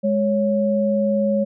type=tone pair together; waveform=sine; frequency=207.7 / 554.4 Hz; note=G#3 / C#5; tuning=0 / 0 cents; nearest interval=octave + perfect fourth; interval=1700 cents; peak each=-19 dBFS; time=0.03-1.45 s; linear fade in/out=20 ms; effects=none